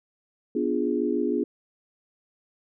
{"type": "chord", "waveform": "sine", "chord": "B diminished seventh", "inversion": "none", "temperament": "equal", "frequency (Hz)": [246.9, 293.7, 349.2, 415.3], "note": ["B3", "D4", "F4", "Ab4"], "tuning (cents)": [0, 0, 0, 0], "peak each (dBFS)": -28, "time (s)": [0.55, 1.44], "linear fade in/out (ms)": 5, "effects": []}